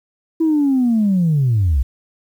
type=linear sweep; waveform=sine; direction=down; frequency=329.6 to 58.27 Hz; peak=-11 dBFS; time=0.4-1.83 s; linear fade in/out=10 ms; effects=tanh soft clip ceiling -9 dBFS + 8-bit